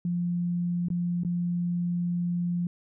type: tone with dropouts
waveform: sine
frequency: 174.61 Hz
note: F3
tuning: in tune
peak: -25 dBFS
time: 0.05-2.67 s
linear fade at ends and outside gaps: 2 ms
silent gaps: 0.885-0.902 / 1.235-1.248 s
effects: none